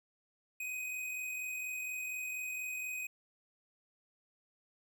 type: tone with amplitude modulation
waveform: square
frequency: 2506 Hz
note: D#7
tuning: 12 cents sharp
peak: -37 dBFS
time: 0.6-3.07 s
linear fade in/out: 5 ms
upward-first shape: sine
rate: 44.2 Hz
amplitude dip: 30%
effects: none

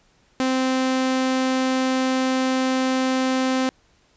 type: tone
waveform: sawtooth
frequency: 260.1 Hz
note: C4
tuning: 10 cents flat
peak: -15 dBFS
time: 0.4-3.69 s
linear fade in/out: 0 ms
effects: pink hiss -60 dBFS RMS until 4.16 s + resampled to 16000 Hz

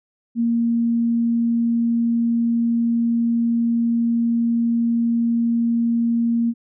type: tone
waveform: sine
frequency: 233.1 Hz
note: A#3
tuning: in tune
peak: -16 dBFS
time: 0.35-6.54 s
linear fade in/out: 50 ms
effects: none

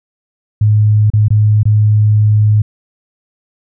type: tone with dropouts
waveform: sine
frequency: 106.2 Hz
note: G#2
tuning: 39 cents sharp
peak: -6 dBFS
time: 0.61-2.62 s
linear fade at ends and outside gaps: 5 ms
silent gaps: 1.102-1.135 / 1.283-1.304 / 1.632-1.654 s
effects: none

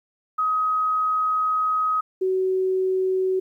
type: tone pair in turn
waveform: sine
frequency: 1263 / 375.5 Hz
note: D#6 / F#4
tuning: +26 / +26 cents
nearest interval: octave + major sixth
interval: 2100 cents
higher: first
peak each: -19 dBFS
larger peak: neither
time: 0.38-2.01 / 2.21-3.4 s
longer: first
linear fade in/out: 10 ms
effects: 10-bit

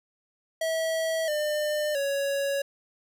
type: tone with pitch steps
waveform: square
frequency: 648 / 601.1 / 557.6 Hz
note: E5 / D5 / C#5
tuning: -30 / +40 / +10 cents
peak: -26 dBFS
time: 0.61-2.62 s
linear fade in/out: 5 ms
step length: 670 ms
effects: none

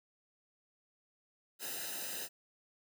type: noise with comb filter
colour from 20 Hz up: white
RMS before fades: -41 dBFS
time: 1.59-2.29 s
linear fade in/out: 50 ms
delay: 0.89 ms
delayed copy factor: -0.8
effects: none

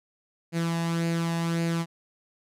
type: tone with flanger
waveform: sawtooth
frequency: 167.3 Hz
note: E3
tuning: 26 cents sharp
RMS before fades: -27 dBFS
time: 0.52-1.86 s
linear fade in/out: 50 ms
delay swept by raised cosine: 0.43 to 1.13 ms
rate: 1.8 Hz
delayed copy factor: +0.5
effects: low-pass 11000 Hz 12 dB/octave

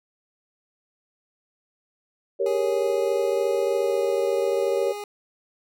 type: chord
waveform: sine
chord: G diminished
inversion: none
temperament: equal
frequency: 392 / 466.2 / 554.4 Hz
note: G4 / Bb4 / Db5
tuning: 0 / 0 / 0 cents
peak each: -25 dBFS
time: 2.39-4.93 s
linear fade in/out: 20 ms
type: tone with pitch glide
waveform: 25% pulse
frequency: 415.3 to 412.4 Hz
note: G#4 to G#4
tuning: 0 to -12 cents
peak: -28 dBFS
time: 2.46-5.04 s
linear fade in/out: 2 ms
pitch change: -12 cents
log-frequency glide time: 3.75-3.97 s
effects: none

